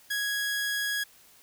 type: tone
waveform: sawtooth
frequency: 1661.2 Hz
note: G#6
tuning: in tune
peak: -24 dBFS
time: 0.1-1.04 s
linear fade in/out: 10 ms
effects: white hiss -57 dBFS RMS until 1.42 s